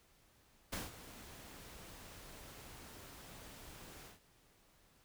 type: noise with ADSR envelope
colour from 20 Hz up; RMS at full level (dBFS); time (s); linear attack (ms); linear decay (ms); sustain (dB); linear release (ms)
pink; -40; 0.72-4.2; 10; 170; -14; 140
effects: pink hiss -69 dBFS RMS until 5.04 s